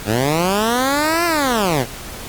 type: linear two-way sweep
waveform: 10% pulse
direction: up then down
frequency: 96.4 to 349.2 to 108.2 Hz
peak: -7 dBFS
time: 0.05-1.86 s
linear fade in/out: 50 ms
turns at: 1.25 s
effects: pink hiss -32 dBFS RMS until 2.28 s + Opus 48 kbps